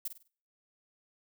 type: noise with echo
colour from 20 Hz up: violet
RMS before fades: -35 dBFS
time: 0.05-0.08 s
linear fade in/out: 5 ms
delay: 50 ms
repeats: 4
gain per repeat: -9 dB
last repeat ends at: 0.28 s
effects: noise-tail reverb RT60 0.5 s tail -25 dB re dry